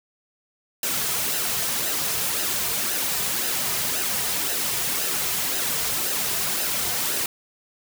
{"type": "noise with flanger", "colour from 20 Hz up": "white", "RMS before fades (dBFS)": -25, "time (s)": [0.83, 7.26], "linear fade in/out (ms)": 2, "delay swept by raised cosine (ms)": [0.87, 3.67], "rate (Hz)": 1.9, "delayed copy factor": -0.55, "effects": []}